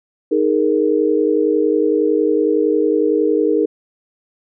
sine chord, D# suspended fourth, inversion none, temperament equal, 311.1 / 415.3 / 466.2 Hz, D#4 / G#4 / A#4, 0 / 0 / 0 cents, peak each -17 dBFS, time 0.31-3.66 s, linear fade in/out 10 ms, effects none

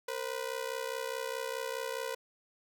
sawtooth ring-modulated tone, 493.9 Hz, B4, in tune, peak -28 dBFS, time 0.08-2.15 s, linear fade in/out 5 ms, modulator 32.4 Hz, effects none

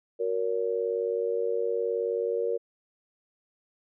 sine tone with amplitude modulation, 467.3 Hz, A#4, 4 cents sharp, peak -21 dBFS, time 0.19-2.58 s, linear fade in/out 20 ms, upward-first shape sine, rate 99.1 Hz, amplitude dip 95%, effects none

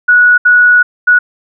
sine tone bursts at uneven times, 1465 Hz, F#6, 18 cents flat, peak -3 dBFS, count 3, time 0.08-0.38 / 0.45-0.83 / 1.07-1.19 s, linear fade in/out 10 ms, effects none

